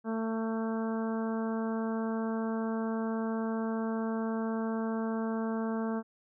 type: harmonic tone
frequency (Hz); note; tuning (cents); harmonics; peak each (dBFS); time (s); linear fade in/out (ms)
223.7; A3; +29; 1 / 2 / 3 / 4 / 5 / 6 / 7; -31 / -37 / -41 / -43 / -45 / -47 / -48; 0.04-6.03; 50
effects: none